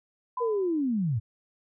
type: tone with exponential decay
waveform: sine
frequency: 1006 Hz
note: B5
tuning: 32 cents sharp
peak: -27 dBFS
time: 0.37-0.81 s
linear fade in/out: 5 ms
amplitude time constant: 94 ms
type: linear sweep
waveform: sine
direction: down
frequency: 484.8 to 98.5 Hz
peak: -24 dBFS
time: 0.4-1.2 s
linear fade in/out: 20 ms
effects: none